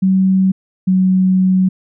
sine tone pair in turn, 189.5 / 186.68 Hz, F#3 / F#3, +42 / +16 cents, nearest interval unison, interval 26 cents, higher first, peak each -9 dBFS, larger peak neither, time 0.02-0.52 / 0.87-1.69 s, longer second, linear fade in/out 10 ms, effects none

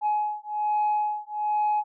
sine beating tone pair, 842 / 843.2 Hz, G#5 / G#5, +24 / +26 cents, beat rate 1.2 Hz, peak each -25 dBFS, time 0.01-1.84 s, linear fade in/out 50 ms, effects tanh soft clip ceiling -18 dBFS

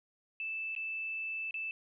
sine tone with dropouts, 2637 Hz, E7, in tune, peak -35 dBFS, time 0.4-1.71 s, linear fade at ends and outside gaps 1 ms, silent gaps 0.751-0.763 / 1.509-1.542 s, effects none

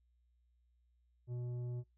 sine tone with tanh clipping, 122.3 Hz, B2, 16 cents flat, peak -40 dBFS, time 1.27-1.84 s, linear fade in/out 50 ms, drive 9 dB, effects noise-tail reverb RT60 0.2 s tail -25 dB re dry + added 60 Hz sine -70 dBFS peak until 1.97 s

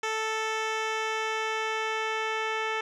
10% pulse tone with low-pass filter sweep, 440 Hz, A4, in tune, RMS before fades -30 dBFS, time 0.03-2.81 s, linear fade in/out 5 ms, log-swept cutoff 5700 to 3400 Hz, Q 1, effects none

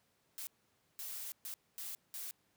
blue noise bursts at uneven times, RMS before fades -44 dBFS, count 5, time 0.38-0.47 / 0.99-1.32 / 1.45-1.54 / 1.78-1.95 / 2.14-2.31 s, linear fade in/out 0 ms, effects pink hiss -75 dBFS RMS until 2.56 s + high-pass 100 Hz 12 dB/octave

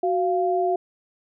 sine tone pair together, 370.5 / 694.6 Hz, F#4 / F5, +2 / -10 cents, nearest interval major seventh, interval 1088 cents, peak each -22 dBFS, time 0.03-0.76 s, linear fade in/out 5 ms, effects none

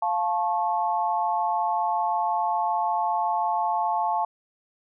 sine chord, F augmented, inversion none, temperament just, 698.5 / 873.1 / 1091.3 Hz, F5 / A5 / C#6, 0 / -14 / -27 cents, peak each -27 / -24 / -30 dBFS, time 0.02-4.25 s, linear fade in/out 5 ms, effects none

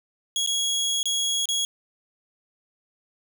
25% pulse tone with dropouts, 3322 Hz, G#7, in tune, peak -19 dBFS, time 0.36-1.65 s, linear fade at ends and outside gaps 1 ms, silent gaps 0.463-0.473 / 1.03-1.056 / 1.456-1.488 s, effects none

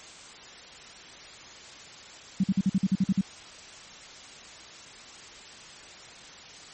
sine tone bursts, 191.9 Hz, G3, 37 cents flat, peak -19 dBFS, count 10, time 2.4-3.212 s, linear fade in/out 5 ms, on 38 ms, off 48 ms, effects white hiss -46 dBFS RMS until 6.73 s + MP3 32 kbps

